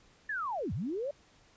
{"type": "linear two-way sweep", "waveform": "sine", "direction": "down then up", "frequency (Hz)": [1789, 77.6, 597], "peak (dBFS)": -32, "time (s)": [0.29, 1.11], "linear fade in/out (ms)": 5, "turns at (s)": 0.73, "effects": ["pink hiss -63 dBFS RMS until 1.56 s", "resampled to 16000 Hz"]}